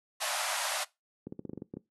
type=band-pass noise; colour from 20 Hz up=pink; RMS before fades=-33 dBFS; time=0.2-0.85 s; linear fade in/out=20 ms; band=580 to 12000 Hz; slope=96 dB/octave
type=clicks; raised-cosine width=3 ms; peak=-23 dBFS; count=10; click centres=1.27 / 1.324 / 1.393 / 1.452 / 1.495 / 1.533 / 1.576 / 1.621 / 1.739 / 1.77 s
effects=noise-tail reverb RT60 0.2 s tail -20 dB re dry + high-pass 200 Hz 12 dB/octave